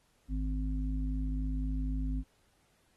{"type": "harmonic tone", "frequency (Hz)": 51.91, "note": "G#1", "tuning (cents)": 0, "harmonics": [1, 3, 5], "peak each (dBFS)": [-31, -42, -38], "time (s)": [0.28, 2.24], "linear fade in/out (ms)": 50, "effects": ["pink hiss -71 dBFS RMS until 2.96 s", "AAC 32 kbps"]}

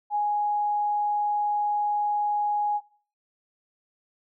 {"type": "tone", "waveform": "sine", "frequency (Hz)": 830.6, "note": "G#5", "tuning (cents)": 0, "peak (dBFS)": -22, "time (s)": [0.1, 2.81], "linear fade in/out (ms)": 50, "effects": ["noise-tail reverb RT60 0.4 s tail -18 dB re dry"]}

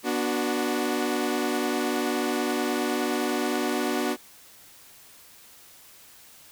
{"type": "chord", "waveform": "sawtooth", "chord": "B minor", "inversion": "none", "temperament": "equal with one note detuned", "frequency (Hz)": [243.5, 293.7, 370], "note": ["B3", "D4", "F#4"], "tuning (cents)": [-24, 0, 0], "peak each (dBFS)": -25, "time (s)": [0.03, 4.17], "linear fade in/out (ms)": 50, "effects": ["white hiss -51 dBFS RMS until 6.51 s"]}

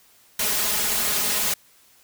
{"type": "noise with comb filter", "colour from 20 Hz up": "white", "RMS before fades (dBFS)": -23, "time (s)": [0.39, 1.54], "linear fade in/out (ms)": 5, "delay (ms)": 4.8, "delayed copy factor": 0.9, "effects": ["white hiss -56 dBFS RMS until 2.03 s"]}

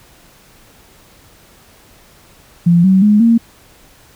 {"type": "tone with pitch steps", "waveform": "sine", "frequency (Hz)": [171.9, 189.64, 209.2, 230.8], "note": ["F3", "F#3", "G#3", "A#3"], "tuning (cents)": [-27, 43, 13, -17], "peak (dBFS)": -6, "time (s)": [2.66, 3.38], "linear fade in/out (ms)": 10, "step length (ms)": 180, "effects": ["pink hiss -46 dBFS RMS until 4.15 s"]}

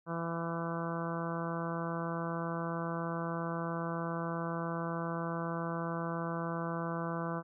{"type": "harmonic tone", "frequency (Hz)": 167.3, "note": "E3", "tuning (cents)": 26, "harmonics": [1, 2, 3, 4, 5, 6, 7, 8, 9], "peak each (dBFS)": [-37, -42, -42, -43, -48, -43, -43, -47, -47], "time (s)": [0.06, 7.43], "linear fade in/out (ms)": 50, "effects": []}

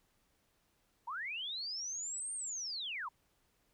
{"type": "linear two-way sweep", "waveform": "sine", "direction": "up then down", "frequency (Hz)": [874, 8870, 874], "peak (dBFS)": -38, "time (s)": [1.07, 3.09], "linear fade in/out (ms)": 10, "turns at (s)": 2.33, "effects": ["pink hiss -75 dBFS RMS until 3.73 s"]}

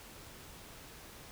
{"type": "silence", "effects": ["pink hiss -52 dBFS RMS until 1.31 s"]}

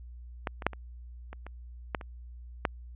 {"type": "clicks", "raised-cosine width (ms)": 0.5, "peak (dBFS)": [-15, -24, -8, -27, -27, -28, -13, -27, -10], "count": 9, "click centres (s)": [0.472, 0.622, 0.666, 0.733, 1.33, 1.466, 1.948, 2.012, 2.652], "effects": ["added 60 Hz sine -43 dBFS peak until 2.95 s", "resampled to 8000 Hz"]}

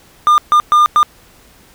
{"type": "tone bursts at uneven times", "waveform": "triangle", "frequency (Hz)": 1206, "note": "D6", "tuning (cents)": 46, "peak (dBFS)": -4, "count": 4, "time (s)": [[0.27, 0.38], [0.52, 0.6], [0.72, 0.86], [0.96, 1.03]], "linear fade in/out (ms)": 0, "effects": ["pink hiss -46 dBFS RMS until 1.74 s"]}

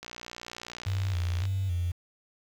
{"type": "click train", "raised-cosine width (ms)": 0.2, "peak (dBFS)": -22, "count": 86, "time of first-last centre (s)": [0.03, 1.454], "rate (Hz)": 59.7}
{"type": "tone with vibrato", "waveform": "sine", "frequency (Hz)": 91.7, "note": "F#2", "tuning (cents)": -15, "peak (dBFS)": -26, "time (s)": [0.86, 1.92], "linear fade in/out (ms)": 10, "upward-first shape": "square", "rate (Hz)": 1.8, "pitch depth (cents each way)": 83}
{"effects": ["8-bit"]}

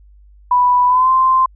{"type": "tone with pitch glide", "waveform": "sine", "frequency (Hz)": [987.8, 1042.3], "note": ["B5", "C6"], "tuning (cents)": [0, -7], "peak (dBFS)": -9, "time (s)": [0.51, 1.46], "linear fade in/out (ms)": 5, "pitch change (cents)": 93, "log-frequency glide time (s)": [0.87, 1.1], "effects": ["added 50 Hz sine -42 dBFS peak until 1.55 s"]}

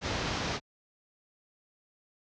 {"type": "low-pass noise", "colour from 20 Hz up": "pink", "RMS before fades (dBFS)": -32, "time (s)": [0.01, 0.6], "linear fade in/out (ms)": 50, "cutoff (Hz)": 6200, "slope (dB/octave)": 48, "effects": ["high-pass 60 Hz 12 dB/octave"]}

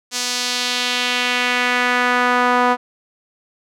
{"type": "tone with band-pass filter sweep", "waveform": "sawtooth", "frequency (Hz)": 246.9, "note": "B3", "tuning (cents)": 0, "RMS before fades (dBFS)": -18, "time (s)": [0.11, 2.77], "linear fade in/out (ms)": 50, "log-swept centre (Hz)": [5900, 1000], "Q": 1.5, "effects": []}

